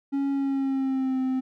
triangle tone with pitch glide, 277.2 to 260.1 Hz, C#4 to C4, 0 to -10 cents, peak -21 dBFS, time 0.12-1.41 s, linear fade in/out 20 ms, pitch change -110 cents, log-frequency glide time 0.31-1.2 s, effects none

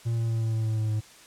triangle tone with pitch steps, 115.9 / 114.7 / 113.51 / 112.34 / 111.18 / 110.03 / 108.89 / 107.76 Hz, A#2 / A#2 / A#2 / A2 / A2 / A2 / A2 / A2, -10 / -28 / -46 / +36 / +18 / 0 / -18 / -36 cents, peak -22 dBFS, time 0.05-1.01 s, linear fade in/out 20 ms, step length 120 ms, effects white hiss -51 dBFS RMS until 1.26 s + low-pass 9000 Hz 12 dB/octave

